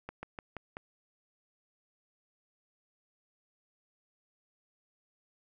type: slowing click train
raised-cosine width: 0.5 ms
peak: -25 dBFS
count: 5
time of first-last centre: 0.09-0.769 s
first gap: 140 ms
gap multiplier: 1.13
effects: none